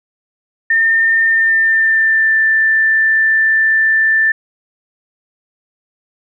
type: tone with pitch glide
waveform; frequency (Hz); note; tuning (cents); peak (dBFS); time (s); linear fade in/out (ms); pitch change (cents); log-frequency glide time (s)
sine; 1811 to 1772.7; A6 to A6; +49 to +12; -9; 0.7-4.32; 5; -37; 1.25-2.37
effects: none